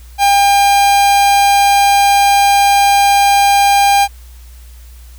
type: tone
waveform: 45% pulse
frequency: 802 Hz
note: G5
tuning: 39 cents sharp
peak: -7 dBFS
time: 0.18-4.08 s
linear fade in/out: 50 ms
effects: added 60 Hz sine -33 dBFS peak until 5.18 s + white hiss -46 dBFS RMS until 5.18 s